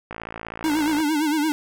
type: click train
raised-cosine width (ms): 0.5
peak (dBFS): -17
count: 51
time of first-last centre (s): 0.11-1.003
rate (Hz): 56
type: tone with vibrato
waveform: square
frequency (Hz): 304.3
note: D#4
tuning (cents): -38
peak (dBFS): -20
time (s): 0.64-1.52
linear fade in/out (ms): 0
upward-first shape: sine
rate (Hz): 8.8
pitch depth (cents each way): 93
effects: none